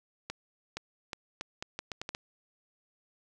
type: accelerating click train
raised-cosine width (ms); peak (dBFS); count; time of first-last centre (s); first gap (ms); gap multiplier
0.2; -19; 10; 0.3-2.149; 470; 0.77
effects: none